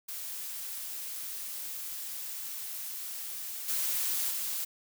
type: noise with level steps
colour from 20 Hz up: blue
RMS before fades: -39 / -31 / -34 dBFS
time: 0.08-4.65 s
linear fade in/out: 10 ms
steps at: 3.68 / 4.3 s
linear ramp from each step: 10 ms
effects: none

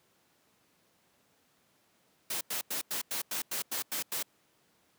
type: noise bursts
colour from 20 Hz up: white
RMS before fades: -34 dBFS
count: 10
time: 2.3-4.228 s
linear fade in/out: 5 ms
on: 110 ms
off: 92 ms
effects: pink hiss -69 dBFS RMS until 4.98 s + high-pass 150 Hz 12 dB/octave

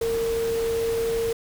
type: tone in noise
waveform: sine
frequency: 458.3 Hz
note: A#4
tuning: 29 cents flat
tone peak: -22 dBFS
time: 0.01-1.33 s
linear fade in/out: 5 ms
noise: pink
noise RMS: -35 dBFS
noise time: 0.01-1.33 s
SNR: +10 dB
effects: none

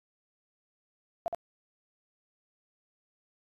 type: tone with echo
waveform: sine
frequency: 681 Hz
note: F5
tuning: 44 cents flat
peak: -27 dBFS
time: 1.26-1.28 s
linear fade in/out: 0 ms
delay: 67 ms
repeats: 1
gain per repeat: -3 dB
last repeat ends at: 1.347 s
effects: AAC 48 kbps

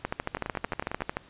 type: two click trains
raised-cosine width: 0.5 ms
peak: -17 / -13 dBFS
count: 8 / 16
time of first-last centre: 0.37-1.006 / 0.05-1.169 s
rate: 11 / 13.4 Hz
effects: pink hiss -55 dBFS RMS until 1.29 s + resampled to 8000 Hz

